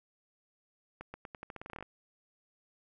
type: accelerating click train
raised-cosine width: 0.5 ms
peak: -28 dBFS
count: 15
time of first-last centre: 1.01-1.826 s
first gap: 130 ms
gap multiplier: 0.86
effects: none